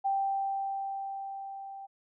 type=tone with level ramp; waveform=sine; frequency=784 Hz; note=G5; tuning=in tune; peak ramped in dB=-25 to -41 dBFS; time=0.04-1.87 s; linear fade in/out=20 ms; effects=none